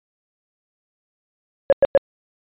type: tone bursts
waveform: sine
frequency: 554.4 Hz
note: C#5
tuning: in tune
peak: -7 dBFS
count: 3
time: 1.7-1.975 s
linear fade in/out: 0 ms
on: 25 ms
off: 100 ms
effects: tanh soft clip ceiling -7 dBFS + resampled to 8000 Hz